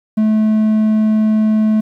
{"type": "tone", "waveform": "triangle", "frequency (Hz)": 216.4, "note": "A3", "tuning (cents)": -29, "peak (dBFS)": -8, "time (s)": [0.17, 1.81], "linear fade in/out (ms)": 10, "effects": ["8-bit"]}